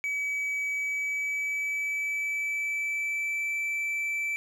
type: tone with pitch glide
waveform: triangle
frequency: 2281 to 2324 Hz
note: C#7 to D7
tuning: +49 to -19 cents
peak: -26 dBFS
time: 0.04-4.36 s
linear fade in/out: 0 ms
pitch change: +32 cents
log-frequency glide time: 0.73-3.54 s
effects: none